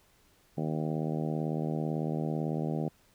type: harmonic tone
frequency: 78 Hz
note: D#2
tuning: 5 cents sharp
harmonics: 2 / 3 / 4 / 5 / 6 / 7 / 8 / 9 / 10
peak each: -32 / -36 / -38 / -40 / -42 / -43 / -44 / -45 / -46 dBFS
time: 0.57-2.89 s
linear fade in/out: 10 ms
effects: pink hiss -65 dBFS RMS until 3.14 s